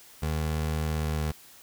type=tone with pitch glide; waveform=25% pulse; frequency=77.78 to 76.71 Hz; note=D#2 to D#2; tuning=0 to -24 cents; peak=-23 dBFS; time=0.22-1.32 s; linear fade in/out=10 ms; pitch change=-24 cents; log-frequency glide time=0.95-1.14 s; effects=white hiss -52 dBFS RMS until 1.62 s